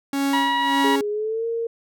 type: tone with tremolo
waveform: 45% pulse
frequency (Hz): 277.2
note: C#4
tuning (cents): 0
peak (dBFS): -19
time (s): 0.13-1.01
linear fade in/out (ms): 2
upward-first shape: sine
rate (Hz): 1.7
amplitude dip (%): 75
type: harmonic tone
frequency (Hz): 962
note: B5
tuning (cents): -46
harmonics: 1 / 2 / 3 / 4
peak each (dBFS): -20 / -26 / -30 / -32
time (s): 0.33-0.96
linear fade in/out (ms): 5
type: tone with pitch glide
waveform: sine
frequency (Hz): 415.3 to 460.8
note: G#4 to A#4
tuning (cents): 0 to -20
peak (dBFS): -22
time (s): 0.84-1.67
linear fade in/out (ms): 5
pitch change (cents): +180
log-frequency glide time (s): 1.1-1.46
effects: none